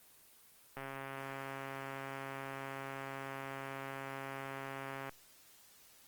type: click train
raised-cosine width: 0.5 ms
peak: -28 dBFS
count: 589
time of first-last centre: 0.77-5.094 s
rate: 136 Hz
effects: white hiss -62 dBFS RMS until 6.07 s + Opus 24 kbps